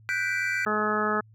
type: chord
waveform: triangle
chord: G major seventh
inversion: third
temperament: equal with one note detuned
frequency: 1480 / 1568 / 1975.5 / 2338 Hz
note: F#6 / G6 / B6 / D7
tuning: 0 / 0 / 0 / -8 cents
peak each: -29 dBFS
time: 0.09-0.65 s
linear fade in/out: 0 ms
type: harmonic tone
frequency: 212.3 Hz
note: G#3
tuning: 38 cents sharp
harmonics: 1 / 2 / 3 / 4 / 5 / 6 / 7 / 8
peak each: -31 / -30 / -34 / -34 / -36 / -27 / -35 / -32 dBFS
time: 0.66-1.21 s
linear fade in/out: 10 ms
effects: added 109 Hz sine -51 dBFS peak until 1.34 s